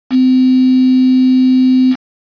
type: tone with quantisation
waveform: sine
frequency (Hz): 257.2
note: C4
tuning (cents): -30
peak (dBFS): -6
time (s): 0.1-1.96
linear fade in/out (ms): 50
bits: 4
effects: resampled to 11025 Hz